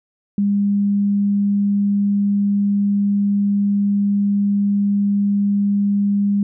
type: tone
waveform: sine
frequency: 201.9 Hz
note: G#3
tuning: 49 cents flat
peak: -14 dBFS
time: 0.38-6.43 s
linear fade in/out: 2 ms
effects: none